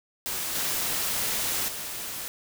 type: noise with level steps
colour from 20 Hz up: white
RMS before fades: -31 / -28 / -35 dBFS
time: 0.26-2.28 s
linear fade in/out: 0 ms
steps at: 0.55 / 1.68 s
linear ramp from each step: 5 ms
effects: none